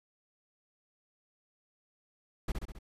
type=noise with echo; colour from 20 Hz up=brown; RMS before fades=-31 dBFS; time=2.48-2.52 s; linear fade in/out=5 ms; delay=67 ms; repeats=4; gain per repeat=-4 dB; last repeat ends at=2.788 s; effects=resampled to 32000 Hz